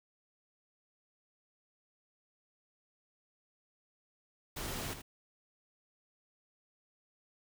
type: noise with echo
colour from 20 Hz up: pink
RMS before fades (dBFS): -40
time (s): 4.56-4.94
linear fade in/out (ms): 10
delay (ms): 80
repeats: 1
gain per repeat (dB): -8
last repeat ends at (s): 5.02
effects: none